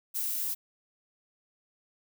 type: noise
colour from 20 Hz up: violet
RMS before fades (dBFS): -32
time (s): 0.14-0.55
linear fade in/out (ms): 20
effects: none